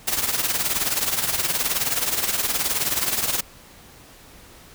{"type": "noise with tremolo", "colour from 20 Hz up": "white", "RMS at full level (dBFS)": -20, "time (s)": [0.07, 3.41], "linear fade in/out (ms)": 10, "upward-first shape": "triangle", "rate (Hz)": 19, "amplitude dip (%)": 75, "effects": ["pink hiss -47 dBFS RMS until 4.74 s"]}